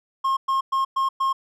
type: tone bursts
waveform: triangle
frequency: 1073 Hz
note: C6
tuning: 43 cents sharp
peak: -17 dBFS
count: 5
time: 0.24-1.33 s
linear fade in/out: 10 ms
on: 130 ms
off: 110 ms
effects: none